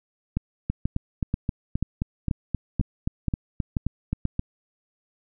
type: two click trains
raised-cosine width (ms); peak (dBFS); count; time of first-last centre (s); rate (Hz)
5; -12 / -11; 15 / 9; 0.7-4.394 / 0.37-4.253; 3.79 / 2.06
effects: none